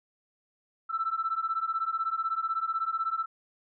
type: beating tone pair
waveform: sine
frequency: 1318.5 / 1334.5 Hz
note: E6 / E6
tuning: 0 / +21 cents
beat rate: 16 Hz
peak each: -30 dBFS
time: 0.89-3.26 s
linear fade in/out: 20 ms
effects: tanh soft clip ceiling -20 dBFS